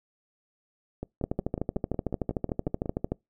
two click trains, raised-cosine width 2 ms, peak -14 / -20 dBFS, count 26 / 11, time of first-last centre 1.24-3.12 / 1.03-2.858 s, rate 13.3 / 5.47 Hz, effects noise-tail reverb RT60 0.2 s tail -26 dB re dry

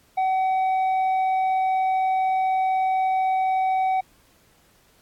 triangle tone with tanh clipping, 756 Hz, F#5, 37 cents sharp, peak -20 dBFS, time 0.17-4.01 s, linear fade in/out 10 ms, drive 9 dB, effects pink hiss -59 dBFS RMS until 5.01 s + AAC 64 kbps

